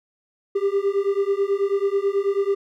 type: beating tone pair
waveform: triangle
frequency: 392.8 / 402 Hz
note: G4 / G4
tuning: +4 / +44 cents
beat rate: 9.2 Hz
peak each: -20 dBFS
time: 0.55-2.55 s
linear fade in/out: 10 ms
effects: none